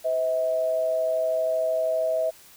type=tone pair together; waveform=sine; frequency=511 / 643.8 Hz; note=C5 / E5; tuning=-41 / -41 cents; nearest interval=major third; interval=400 cents; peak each=-30 / -22 dBFS; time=0.04-2.31 s; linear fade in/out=20 ms; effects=white hiss -51 dBFS RMS until 2.56 s